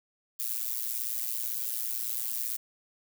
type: noise with amplitude modulation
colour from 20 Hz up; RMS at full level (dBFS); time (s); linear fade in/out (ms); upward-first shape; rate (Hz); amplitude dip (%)
violet; -29; 0.39-2.57; 10; sine; 118; 90
effects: none